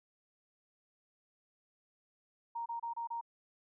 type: tone bursts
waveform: sine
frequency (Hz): 932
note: A#5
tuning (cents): -1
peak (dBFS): -36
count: 5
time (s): 2.55-3.212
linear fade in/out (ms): 10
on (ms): 110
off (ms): 28
effects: none